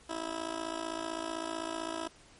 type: tone with amplitude modulation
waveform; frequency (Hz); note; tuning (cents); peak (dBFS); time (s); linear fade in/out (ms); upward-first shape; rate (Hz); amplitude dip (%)
15% pulse; 326.4; E4; -17; -25; 0.09-2.08; 10; sine; 55.7; 85
effects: pink hiss -58 dBFS RMS until 2.39 s + MP3 48 kbps